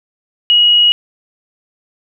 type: tone pair in turn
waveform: sine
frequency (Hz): 2900 / 2900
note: F#7 / F#7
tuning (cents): -35 / -35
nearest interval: unison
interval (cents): 0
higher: neither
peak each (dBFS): -6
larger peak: neither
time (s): 0.5-0.71 / 0.71-0.92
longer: neither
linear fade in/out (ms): 0
effects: none